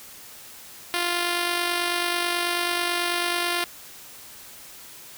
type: tone with amplitude modulation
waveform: 5% pulse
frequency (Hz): 349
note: F4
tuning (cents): -1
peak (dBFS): -10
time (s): 0.94-3.64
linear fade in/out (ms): 0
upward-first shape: sine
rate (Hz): 49.2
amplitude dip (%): 35
effects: white hiss -44 dBFS RMS until 5.17 s